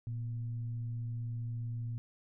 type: tone with frequency modulation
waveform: sine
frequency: 116.54 Hz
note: A#2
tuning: in tune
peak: -35 dBFS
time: 0.07-1.98 s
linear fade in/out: 0 ms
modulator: 129 Hz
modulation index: 0.24
effects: none